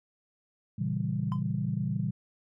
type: chord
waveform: sine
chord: A# diminished seventh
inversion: none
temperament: equal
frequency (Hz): 116.54 / 138.59 / 164.81 / 196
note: A#2 / C#3 / E3 / G3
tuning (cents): 0 / 0 / 0 / 0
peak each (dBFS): -33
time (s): 0.78-2.11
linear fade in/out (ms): 10
type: tone with exponential decay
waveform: triangle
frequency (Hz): 1023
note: C6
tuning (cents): -39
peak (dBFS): -30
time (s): 1.32-1.43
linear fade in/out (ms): 0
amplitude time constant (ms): 22
effects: tanh soft clip ceiling -16 dBFS